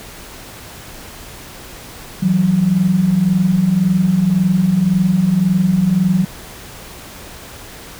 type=tone pair together; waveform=sine; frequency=164.81 / 186.66 Hz; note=E3 / F#3; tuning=0 / +15 cents; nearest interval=major second; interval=215 cents; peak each=-17 / -12 dBFS; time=2.22-6.25 s; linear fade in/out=10 ms; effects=pink hiss -35 dBFS RMS until 7.99 s